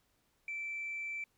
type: tone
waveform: sine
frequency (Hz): 2331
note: D7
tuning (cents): -14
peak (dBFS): -36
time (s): 0.48-1.24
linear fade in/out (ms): 2
effects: tanh soft clip ceiling -33 dBFS + pink hiss -75 dBFS RMS until 1.37 s